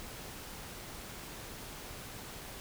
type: silence
effects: pink hiss -46 dBFS RMS until 2.6 s